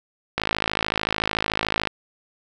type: click train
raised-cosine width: 0.3 ms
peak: -5 dBFS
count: 81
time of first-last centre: 0.38-1.873 s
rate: 53.6 Hz
effects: none